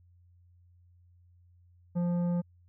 sine tone with tanh clipping, 174.61 Hz, F3, in tune, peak -28 dBFS, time 1.95-2.42 s, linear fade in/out 20 ms, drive 10 dB, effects added 88 Hz sine -58 dBFS peak until 2.68 s

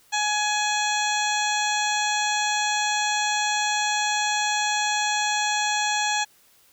harmonic tone, 840 Hz, G#5, 19 cents sharp, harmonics 1 / 2 / 3 / 4 / 5 / 7 / 8 / 9, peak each -25 / -28 / -30 / -31 / -32 / -33 / -34 / -35 dBFS, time 0.12-6.25 s, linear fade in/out 20 ms, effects white hiss -58 dBFS RMS until 6.72 s

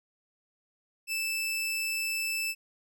sawtooth tone, 2637 Hz, E7, in tune, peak -26 dBFS, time 1.07-2.55 s, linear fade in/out 50 ms, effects none

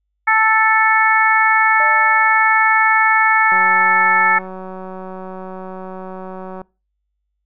harmonic tone, 440 Hz, A4, in tune, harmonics 2 / 3 / 4 / 5, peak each -16 / -16 / -15 / -17 dBFS, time 0.27-4.39 s, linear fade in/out 10 ms
sine tone with exponential decay, 606 Hz, D#5, 46 cents flat, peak -24 dBFS, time 1.8-3.05 s, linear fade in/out 0 ms, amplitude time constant 270 ms
click train, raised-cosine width 1 ms, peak -18 dBFS, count 580, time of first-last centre 3.52-6.616 s, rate 187 Hz
effects noise-tail reverb RT60 0.3 s tail -24 dB re dry + added 50 Hz sine -69 dBFS peak until 7.45 s

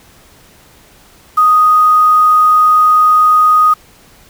sine tone with quantisation, 1244.5 Hz, D#6, in tune, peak -5 dBFS, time 1.37-3.74 s, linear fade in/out 10 ms, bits 5, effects pink hiss -44 dBFS RMS until 4.29 s

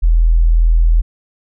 sine tone, 41.2 Hz, E1, in tune, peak -7 dBFS, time 0.02-1.02 s, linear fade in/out 20 ms, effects none

